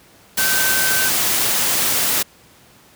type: tone in noise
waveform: sine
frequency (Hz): 1539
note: G6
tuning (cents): -32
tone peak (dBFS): -20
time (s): 0.38-1.09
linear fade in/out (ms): 10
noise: white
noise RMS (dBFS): -18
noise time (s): 0.37-2.23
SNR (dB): -5
effects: pink hiss -49 dBFS RMS until 2.95 s + high-pass 80 Hz 12 dB/octave